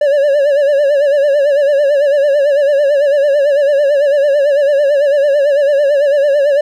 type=tone with vibrato; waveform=triangle; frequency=570 Hz; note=C#5; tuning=48 cents sharp; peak=-6 dBFS; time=0.01-6.61 s; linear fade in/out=5 ms; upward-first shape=sine; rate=9 Hz; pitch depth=82 cents each way; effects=none